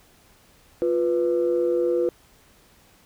sine tone pair together, 350.9 / 493.9 Hz, F4 / B4, +8 / 0 cents, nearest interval tritone, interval 592 cents, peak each -21 dBFS, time 0.82-2.09 s, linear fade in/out 0 ms, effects tanh soft clip ceiling -13 dBFS + pink hiss -56 dBFS RMS until 3.05 s

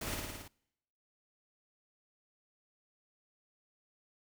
pink noise with echo, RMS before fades -40 dBFS, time 0.01-0.15 s, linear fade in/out 5 ms, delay 55 ms, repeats 6, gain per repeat -2 dB, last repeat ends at 0.48 s, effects noise-tail reverb RT60 0.9 s tail -26 dB re dry

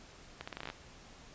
accelerating click train, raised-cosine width 0.3 ms, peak -24 dBFS, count 10, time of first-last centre 0.41-0.701 s, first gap 65 ms, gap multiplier 0.81, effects pink hiss -55 dBFS RMS until 1.34 s + resampled to 16000 Hz

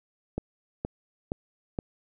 click train, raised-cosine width 2 ms, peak -16 dBFS, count 4, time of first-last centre 0.38-1.788 s, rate 2.13 Hz, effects none

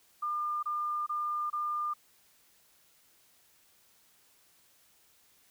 sine tone bursts, 1203 Hz, D6, 41 cents sharp, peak -30 dBFS, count 4, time 0.22-1.938 s, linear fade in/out 10 ms, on 410 ms, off 26 ms, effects white hiss -65 dBFS RMS until 5.5 s

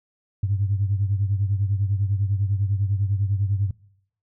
sine beating tone pair, 98 / 108 Hz, G2 / A2, 0 / -32 cents, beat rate 10 Hz, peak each -20 / -25 dBFS, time 0.43-3.71 s, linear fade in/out 5 ms, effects noise-tail reverb RT60 0.7 s tail -23 dB re dry + tanh soft clip ceiling -12 dBFS

